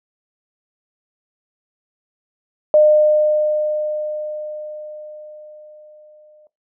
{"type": "tone with exponential decay", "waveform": "sine", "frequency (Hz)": 607, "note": "D#5", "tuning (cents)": -43, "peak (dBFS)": -7, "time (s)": [2.74, 6.47], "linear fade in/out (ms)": 1, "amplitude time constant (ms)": 810, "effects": ["noise-tail reverb RT60 0.2 s tail -18 dB re dry"]}